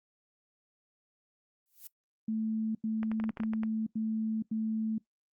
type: noise with exponential growth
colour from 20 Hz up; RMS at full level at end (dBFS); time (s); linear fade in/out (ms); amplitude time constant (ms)
violet; -42; 1.66-1.87; 0; 44
type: tone bursts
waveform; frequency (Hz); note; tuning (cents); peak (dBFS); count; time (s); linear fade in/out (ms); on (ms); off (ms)
sine; 220; A3; 0; -29; 5; 2.28-4.982; 5; 470; 88
type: clicks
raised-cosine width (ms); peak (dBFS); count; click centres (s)
0.5; -26; 10; 3.031 / 3.116 / 3.2 / 3.24 / 3.293 / 3.372 / 3.402 / 3.435 / 3.535 / 3.634
effects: noise-tail reverb RT60 0.1 s tail -20 dB re dry + Opus 48 kbps